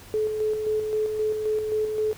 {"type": "tone with tremolo", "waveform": "sine", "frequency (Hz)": 430.3, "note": "A4", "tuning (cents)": -39, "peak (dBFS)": -21, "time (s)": [0.14, 2.13], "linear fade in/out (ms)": 0, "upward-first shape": "square", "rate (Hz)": 3.8, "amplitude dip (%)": 40, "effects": ["added 97 Hz sine -49 dBFS peak until 2.17 s", "pink hiss -47 dBFS RMS until 2.17 s"]}